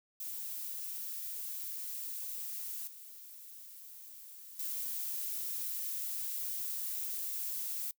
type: noise with level steps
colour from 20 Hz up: violet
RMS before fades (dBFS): -41 / -51 / -38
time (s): 0.2-7.91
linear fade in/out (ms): 2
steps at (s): 2.87 / 4.59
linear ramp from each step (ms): 5
effects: noise-tail reverb RT60 0.1 s tail -24 dB re dry

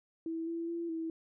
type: tone with pitch steps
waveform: sine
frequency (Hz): 327.2 / 334 / 338.3 / 325.6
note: E4 / E4 / E4 / E4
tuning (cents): -13 / +23 / +45 / -21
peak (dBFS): -34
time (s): 0.26-1.1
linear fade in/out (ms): 2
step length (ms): 210
effects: none

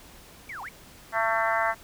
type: linear two-way sweep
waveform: sine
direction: down then up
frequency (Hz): 2370 to 732 to 2370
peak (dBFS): -35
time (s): 0.49-0.69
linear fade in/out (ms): 5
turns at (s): 0.62
type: harmonic tone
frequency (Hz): 224.3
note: A3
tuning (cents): +34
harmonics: 3 / 4 / 5 / 6 / 7 / 8 / 9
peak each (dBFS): -28 / -29 / -30 / -31 / -31 / -32 / -33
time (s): 1.12-1.75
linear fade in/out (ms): 50
effects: pink hiss -50 dBFS RMS until 1.83 s

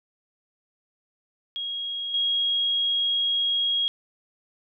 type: tone with level steps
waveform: sine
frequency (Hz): 3286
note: G#7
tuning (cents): -19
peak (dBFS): -28 / -21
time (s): 1.56-3.88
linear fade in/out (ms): 0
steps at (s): 2.14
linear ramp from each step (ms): 2
effects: none

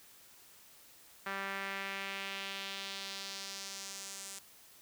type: tone with band-pass filter sweep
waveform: sawtooth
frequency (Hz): 195.7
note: G3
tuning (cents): -3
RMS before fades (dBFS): -42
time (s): 1.26-4.39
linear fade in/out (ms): 5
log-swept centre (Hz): 1600 to 8200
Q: 1.7
effects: white hiss -59 dBFS RMS until 4.81 s

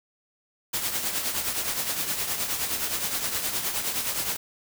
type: noise with tremolo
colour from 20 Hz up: white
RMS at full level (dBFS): -26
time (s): 0.73-4.37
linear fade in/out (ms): 10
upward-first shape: triangle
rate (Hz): 9.6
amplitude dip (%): 60
effects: none

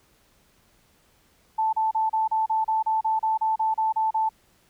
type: tone bursts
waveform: sine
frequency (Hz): 880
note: A5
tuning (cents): 0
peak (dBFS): -20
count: 15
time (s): 1.58-4.292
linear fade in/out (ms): 10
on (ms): 150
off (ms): 33
effects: pink hiss -62 dBFS RMS until 4.69 s

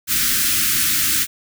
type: band-stop noise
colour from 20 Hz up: white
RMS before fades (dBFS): -18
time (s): 0.07-1.27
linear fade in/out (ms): 50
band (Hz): 340 to 1300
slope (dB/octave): 48
effects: none

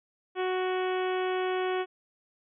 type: harmonic tone with a mistuned harmonic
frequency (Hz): 370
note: F#4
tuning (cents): 0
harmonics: 1 / 2 / 3 / 4 / 5 / 6 / 7 / 8 / 9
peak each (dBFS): -28 / -34 / -38 / -40 / -42 / -44 / -45 / -46 / -47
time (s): 0.35-1.86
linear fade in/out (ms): 50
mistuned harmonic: 6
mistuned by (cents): +18
effects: none

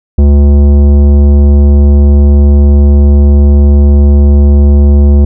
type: tone with tanh clipping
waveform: triangle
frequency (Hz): 71.6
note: D2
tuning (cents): -43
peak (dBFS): -3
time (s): 0.18-5.25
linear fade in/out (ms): 5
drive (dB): 18
effects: none

